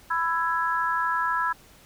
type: harmonic tone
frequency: 332.1 Hz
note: E4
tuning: 13 cents sharp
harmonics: 3 / 4 / 5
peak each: -26 / -27 / -28 dBFS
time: 0.1-1.53 s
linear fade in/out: 10 ms
effects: pink hiss -53 dBFS RMS until 1.85 s